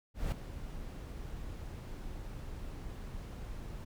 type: noise with ADSR envelope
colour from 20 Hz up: brown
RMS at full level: -31 dBFS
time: 0.14-3.85 s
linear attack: 180 ms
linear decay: 5 ms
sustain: -12 dB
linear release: 13 ms
effects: none